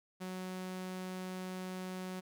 sawtooth tone, 185 Hz, F#3, in tune, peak -36 dBFS, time 0.2-2.21 s, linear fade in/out 20 ms, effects none

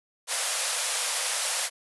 white band-pass noise, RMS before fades -29 dBFS, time 0.27-1.7 s, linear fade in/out 50 ms, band 480 to 11000 Hz, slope 96 dB/octave, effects none

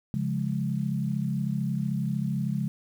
sine chord, Db major, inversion none, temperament equal, 138.59 / 174.61 / 207.7 Hz, Db3 / F3 / Ab3, 0 / 0 / 0 cents, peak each -29 / -31 / -30 dBFS, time 0.14-2.68 s, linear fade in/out 0 ms, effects 9-bit

